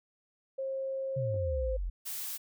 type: tone with pitch glide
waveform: sine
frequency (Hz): 535 to 520.4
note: C5 to C5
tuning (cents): +38 to -9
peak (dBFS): -32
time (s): 0.58-1.77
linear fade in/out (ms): 10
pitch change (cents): -47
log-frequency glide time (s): 1.33-1.59
type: exponential sweep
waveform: sine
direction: down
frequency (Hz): 138.59 to 40.42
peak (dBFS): -31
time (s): 1.16-1.9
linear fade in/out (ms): 10
type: clicks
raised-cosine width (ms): 2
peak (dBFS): -35 / -37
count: 2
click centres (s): 1.343 / 1.361
type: noise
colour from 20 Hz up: blue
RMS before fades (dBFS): -38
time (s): 2.05-2.38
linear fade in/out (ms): 20
effects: none